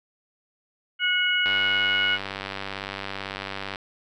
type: harmonic tone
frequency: 729 Hz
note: F#5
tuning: 26 cents flat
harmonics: 2 / 3 / 4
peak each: -24 / -26 / -24 dBFS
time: 0.99-2.19 s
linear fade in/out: 50 ms
type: click train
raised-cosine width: 0.3 ms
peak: -15 dBFS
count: 226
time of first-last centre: 1.46-3.758 s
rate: 97.9 Hz
effects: none